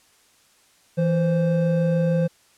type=tone pair together; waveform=triangle; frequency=164.81 / 521 Hz; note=E3 / C5; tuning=0 / -7 cents; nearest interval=octave + minor sixth; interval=1993 cents; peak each=-17 / -21 dBFS; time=0.97-2.28 s; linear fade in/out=20 ms; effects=white hiss -58 dBFS RMS until 2.57 s + low-pass 10000 Hz 12 dB/octave